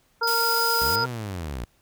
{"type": "harmonic tone", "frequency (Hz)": 463.1, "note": "A#4", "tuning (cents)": -11, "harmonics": [1, 2, 3], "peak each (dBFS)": [-29, -27, -24], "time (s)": [0.21, 1.06], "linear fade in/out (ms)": 10}
{"type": "tone", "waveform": "triangle", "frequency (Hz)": 4978, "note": "D#8", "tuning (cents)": 0, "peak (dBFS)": -25, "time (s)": [0.23, 1.04], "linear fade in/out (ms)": 2}
{"type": "noise", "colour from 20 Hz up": "blue", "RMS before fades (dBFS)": -29, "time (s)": [0.27, 0.96], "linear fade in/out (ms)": 5}
{"type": "linear two-way sweep", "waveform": "sawtooth", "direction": "up then down", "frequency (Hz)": [53.9, 130, 53.9], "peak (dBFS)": -26, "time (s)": [0.81, 1.65], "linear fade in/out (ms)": 10, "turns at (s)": 1.05}
{"effects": ["pink hiss -64 dBFS RMS until 1.81 s"]}